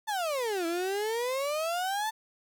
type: exponential two-way sweep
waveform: 35% pulse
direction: down then up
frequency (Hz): 895 to 328 to 895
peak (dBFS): -27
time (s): 0.07-2.11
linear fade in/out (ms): 20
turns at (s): 0.66
effects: none